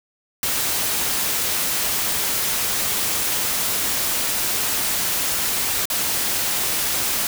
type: noise with dropouts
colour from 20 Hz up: white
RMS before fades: -22 dBFS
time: 0.43-7.27 s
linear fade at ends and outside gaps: 1 ms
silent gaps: 5.855-5.901 s
effects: none